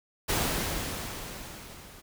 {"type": "noise with level ramp", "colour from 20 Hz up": "pink", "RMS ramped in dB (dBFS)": [-26, -50], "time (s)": [0.28, 2.02], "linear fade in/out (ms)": 20, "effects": []}